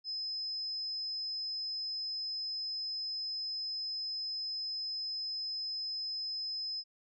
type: tone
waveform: sine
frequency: 5100 Hz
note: D#8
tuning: 42 cents sharp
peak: -35 dBFS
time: 0.04-6.84 s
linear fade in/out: 50 ms
effects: none